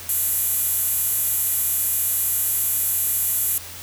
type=tone with high-pass filter; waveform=10% pulse; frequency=485.2 Hz; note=B4; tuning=31 cents flat; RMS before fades=-22 dBFS; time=0.09-3.58 s; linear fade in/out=2 ms; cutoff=11000 Hz; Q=2.5; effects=added 87 Hz sine -44 dBFS peak until 3.82 s + white hiss -37 dBFS RMS until 3.82 s